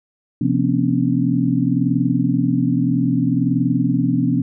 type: tone cluster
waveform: sine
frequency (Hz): 130.1 / 172 / 241.9 / 263.1 / 283.7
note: C3 / F3 / B3 / C4 / C#4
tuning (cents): -9 / -26 / -36 / +10 / +40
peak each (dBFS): -21 / -21 / -21 / -22 / -21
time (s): 0.41-4.42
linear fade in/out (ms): 5
effects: none